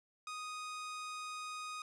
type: tone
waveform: sawtooth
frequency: 1244.5 Hz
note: D#6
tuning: in tune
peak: -38 dBFS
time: 0.27-1.82 s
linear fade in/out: 2 ms
effects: resampled to 22050 Hz + 13-bit